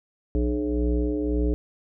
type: tone with frequency modulation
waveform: sine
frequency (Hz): 180.9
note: F#3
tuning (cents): -39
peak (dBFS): -21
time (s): 0.35-1.54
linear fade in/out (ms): 0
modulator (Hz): 120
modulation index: 2.2
effects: none